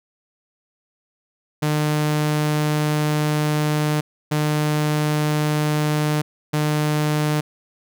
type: tone bursts at uneven times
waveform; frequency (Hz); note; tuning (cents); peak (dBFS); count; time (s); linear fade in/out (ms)
sawtooth; 151; D3; +48; -14; 3; 1.62-4.01 / 4.31-6.22 / 6.53-7.41; 10
effects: none